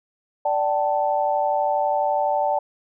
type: chord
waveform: sine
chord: D suspended fourth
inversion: none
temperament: equal with one note detuned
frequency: 587.3 / 767.9 / 880 Hz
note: D5 / G5 / A5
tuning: 0 / -36 / 0 cents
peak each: -23 dBFS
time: 0.45-2.59 s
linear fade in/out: 5 ms
effects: none